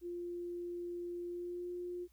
sine tone with pitch glide, 349.2 to 354.3 Hz, F4 to F4, 0 to +25 cents, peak -39 dBFS, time 0.01-2.08 s, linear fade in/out 50 ms, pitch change +25 cents, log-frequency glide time 1.26-1.7 s, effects added 60 Hz sine -66 dBFS peak until 2.12 s + white hiss -75 dBFS RMS until 2.12 s

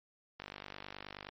click train, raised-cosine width 0.3 ms, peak -27 dBFS, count 45, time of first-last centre 0.4-1.289 s, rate 49.5 Hz, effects MP3 32 kbps

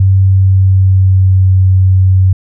sine tone with pitch glide, 95.9 to 93.98 Hz, G2 to F#2, -37 to +28 cents, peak -4 dBFS, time 0-2.33 s, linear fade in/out 5 ms, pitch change -35 cents, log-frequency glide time 0.13-1.55 s, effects none

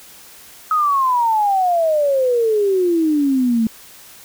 sine exponential sweep, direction down, 1280 to 219 Hz, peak -13 dBFS, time 0.71-3.67 s, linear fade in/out 2 ms, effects white hiss -42 dBFS RMS until 4.24 s

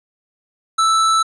square tone, 1318.5 Hz, E6, in tune, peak -13 dBFS, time 0.78-1.23 s, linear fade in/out 10 ms, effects resampled to 22050 Hz

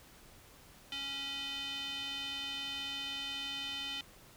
square tone with band-pass filter, 277.2 Hz, C#4, in tune, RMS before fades -40 dBFS, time 0.92-4.01 s, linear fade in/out 2 ms, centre 3200 Hz, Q 5, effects pink hiss -58 dBFS RMS until 4.36 s

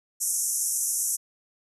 white band-pass noise, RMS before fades -27 dBFS, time 0.2-1.17 s, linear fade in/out 20 ms, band 5700 to 12000 Hz, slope 96 dB/octave, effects none

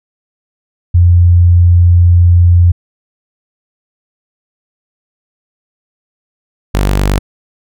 sine / sawtooth tone pair in turn, 87.4 / 49.05 Hz, F2 / G1, +2 / +2 cents, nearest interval minor seventh, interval 1000 cents, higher first, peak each -3 / -5 dBFS, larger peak first, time 0.94-2.72 / 6.74-7.19 s, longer first, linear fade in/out 10 ms, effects none

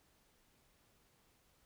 silence, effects pink hiss -72 dBFS RMS until 1.65 s

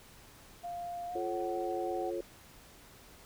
sine tone with pitch glide, 698.5 to 748.6 Hz, F5 to F#5, 0 to +20 cents, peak -37 dBFS, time 0.63-2.11 s, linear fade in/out 20 ms, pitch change +120 cents, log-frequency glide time 1.08-1.22 s
sine chord, F augmented, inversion none, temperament just, 349.2 / 436.5 / 545.7 Hz, F4 / A4 / C#5, 0 / -14 / -27 cents, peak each -36 / -40 / -39 dBFS, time 1.15-2.21 s, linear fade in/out 5 ms
effects pink hiss -56 dBFS RMS until 3.25 s

